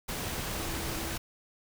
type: tone in noise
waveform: sine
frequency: 329.6 Hz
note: E4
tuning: in tune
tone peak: -42 dBFS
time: 0.57-1.16 s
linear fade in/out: 10 ms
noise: pink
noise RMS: -35 dBFS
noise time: 0.08-1.18 s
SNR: -10 dB
effects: none